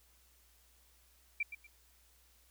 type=tone with echo; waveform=sine; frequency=2349 Hz; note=D7; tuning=in tune; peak=-31 dBFS; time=1.4-1.43 s; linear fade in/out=5 ms; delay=120 ms; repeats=2; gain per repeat=-11 dB; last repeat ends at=1.67 s; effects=added 60 Hz sine -68 dBFS peak until 2.5 s + white hiss -68 dBFS RMS until 2.5 s